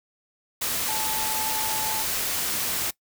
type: tone in noise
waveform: sine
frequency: 872 Hz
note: A5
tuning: 16 cents flat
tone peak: -31 dBFS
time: 0.88-2.03 s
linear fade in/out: 10 ms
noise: white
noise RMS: -27 dBFS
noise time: 0.61-2.91 s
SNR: -7 dB
effects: noise-tail reverb RT60 0.1 s tail -21 dB re dry